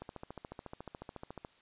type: click train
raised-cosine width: 1 ms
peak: -29 dBFS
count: 21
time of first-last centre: 0.02-1.449 s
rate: 14 Hz
effects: white hiss -65 dBFS RMS until 1.61 s + resampled to 8000 Hz